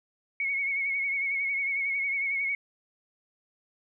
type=tone with vibrato; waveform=sine; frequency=2208 Hz; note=C#7; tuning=7 cents flat; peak=-26 dBFS; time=0.4-2.55 s; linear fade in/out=2 ms; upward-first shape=triangle; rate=11 Hz; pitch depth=54 cents each way; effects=none